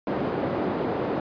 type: band-pass noise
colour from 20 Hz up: white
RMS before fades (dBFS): -27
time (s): 0.07-1.2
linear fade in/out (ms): 2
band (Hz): 160 to 520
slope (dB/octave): 12
effects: resampled to 11025 Hz